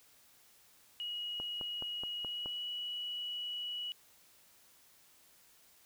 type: tone with pitch glide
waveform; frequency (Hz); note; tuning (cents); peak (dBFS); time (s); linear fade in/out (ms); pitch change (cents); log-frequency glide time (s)
sine; 2900 to 2932; F#7 to F#7; -35 to -16; -37; 1-3.92; 0; +19; 2.24-2.61
type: click train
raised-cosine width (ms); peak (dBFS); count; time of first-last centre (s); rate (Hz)
1; -31; 6; 1.4-2.459; 4.72
effects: white hiss -64 dBFS RMS until 5.85 s